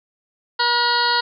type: harmonic tone with a mistuned harmonic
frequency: 479.4 Hz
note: A#4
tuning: 48 cents sharp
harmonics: 1 / 2 / 3 / 4 / 6 / 7 / 8 / 9 / 10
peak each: -30 / -20 / -22 / -27 / -31 / -31 / -27 / -22 / -29 dBFS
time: 0.59-1.21 s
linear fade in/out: 10 ms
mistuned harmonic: 7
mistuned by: -52 cents
effects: none